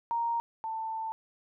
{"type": "tone pair in turn", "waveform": "sine", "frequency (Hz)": [932.3, 889.4], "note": ["A#5", "A5"], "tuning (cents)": [0, 18], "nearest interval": "minor second", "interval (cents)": 82, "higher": "first", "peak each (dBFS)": [-27, -32], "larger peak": "first", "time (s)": [[0.11, 0.4], [0.64, 1.12]], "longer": "second", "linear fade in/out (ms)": 0, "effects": []}